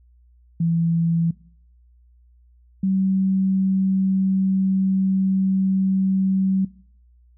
sine tone pair in turn, 166.9 / 190.96 Hz, E3 / G3, +22 / -45 cents, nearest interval major second, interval 233 cents, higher second, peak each -17 dBFS, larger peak neither, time 0.6-1.31 / 2.83-6.65 s, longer second, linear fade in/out 5 ms, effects noise-tail reverb RT60 0.6 s tail -21 dB re dry + added 60 Hz sine -51 dBFS peak until 7.37 s

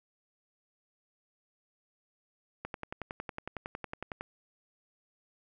click train, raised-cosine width 0.5 ms, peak -22 dBFS, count 18, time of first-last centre 2.65-4.21 s, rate 10.9 Hz, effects none

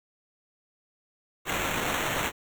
white noise with sample-and-hold, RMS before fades -29 dBFS, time 1.45-2.32 s, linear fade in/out 50 ms, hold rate 4900 Hz, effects none

